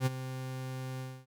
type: tone with ADSR envelope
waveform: 40% pulse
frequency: 130 Hz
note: C3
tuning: 11 cents flat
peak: -23 dBFS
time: 0-1.26 s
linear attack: 61 ms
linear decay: 25 ms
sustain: -13 dB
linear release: 260 ms
effects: none